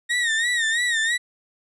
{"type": "tone with vibrato", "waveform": "35% pulse", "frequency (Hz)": 1864.7, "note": "A#6", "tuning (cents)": 0, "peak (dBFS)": -18, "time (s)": [0.09, 1.18], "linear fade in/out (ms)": 20, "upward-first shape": "sine", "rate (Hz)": 3, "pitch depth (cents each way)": 90, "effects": ["resampled to 22050 Hz"]}